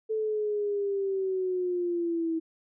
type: linear sweep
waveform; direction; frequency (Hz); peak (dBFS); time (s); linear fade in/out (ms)
sine; down; 440 to 322.6; -26; 0.09-2.4; 20
effects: none